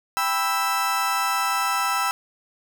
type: chord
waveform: 35% pulse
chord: E minor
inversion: first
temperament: just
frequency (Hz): 791.1 / 988.9 / 1318.5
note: G5 / B5 / E6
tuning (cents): +16 / +2 / 0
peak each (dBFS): -26 / -25 / -22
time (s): 0.17-2.11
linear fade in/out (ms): 0
effects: none